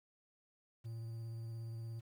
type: tone with vibrato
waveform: triangle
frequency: 114.1 Hz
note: A#2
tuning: 37 cents flat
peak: -40 dBFS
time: 0.84-2.01 s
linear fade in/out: 20 ms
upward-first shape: triangle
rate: 17 Hz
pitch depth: 22 cents each way
effects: 11-bit

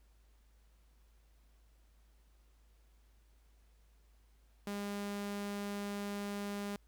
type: tone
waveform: sawtooth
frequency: 202.8 Hz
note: G#3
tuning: 41 cents flat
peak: -34 dBFS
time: 4.67-6.76 s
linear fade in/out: 2 ms
effects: added 53 Hz sine -63 dBFS peak until 6.87 s + pink hiss -75 dBFS RMS until 6.87 s

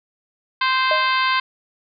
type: harmonic tone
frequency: 521 Hz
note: C5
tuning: 7 cents flat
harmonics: 2 / 3 / 4 / 5 / 6 / 7 / 8 / 9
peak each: -19 / -23 / -25 / -27 / -29 / -30 / -31 / -32 dBFS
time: 0.61-1.4 s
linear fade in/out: 5 ms
type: tone with exponential decay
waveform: sine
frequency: 622 Hz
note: D#5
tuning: 1 cent flat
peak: -16 dBFS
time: 0.91-1.17 s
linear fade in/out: 2 ms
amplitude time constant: 55 ms
effects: none

